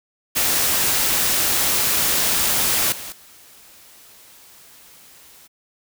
white noise with level steps, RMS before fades -19 / -33 / -47 dBFS, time 0.35-5.48 s, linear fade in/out 20 ms, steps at 2.92 / 3.12 s, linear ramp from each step 2 ms, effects none

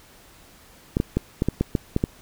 clicks, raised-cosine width 3 ms, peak -7 dBFS, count 9, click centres 0.969 / 1.001 / 1.17 / 1.421 / 1.486 / 1.61 / 1.752 / 1.964 / 2.039 s, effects pink hiss -51 dBFS RMS until 2.21 s

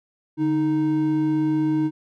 triangle tone pair together, 146.82 / 311.1 Hz, D3 / D#4, 0 / 0 cents, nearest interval octave + minor second, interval 1300 cents, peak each -25 / -17 dBFS, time 0.37-1.91 s, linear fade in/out 50 ms, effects none

